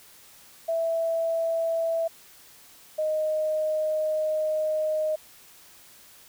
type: tone pair in turn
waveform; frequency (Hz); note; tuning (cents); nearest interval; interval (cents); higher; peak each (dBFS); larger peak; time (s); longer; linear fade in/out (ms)
sine; 659.3 / 620.2; E5 / D#5; 0 / -6; minor second; 106; first; -23; neither; 0.68-2.08 / 2.98-5.16; second; 10
effects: white hiss -52 dBFS RMS until 6.28 s